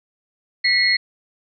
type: tone cluster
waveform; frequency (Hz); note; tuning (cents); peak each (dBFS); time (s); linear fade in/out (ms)
sine; 1965 / 2162 / 4282; B6 / C#7 / C8; -9 / -44 / +39; -18 / -21 / -18; 0.64-0.97; 10
effects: none